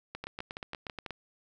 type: two click trains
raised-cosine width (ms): 0.3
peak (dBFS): -22 / -22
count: 9 / 6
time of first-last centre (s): 0.15-1.107 / 0.24-1.062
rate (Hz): 8.36 / 6.08
effects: none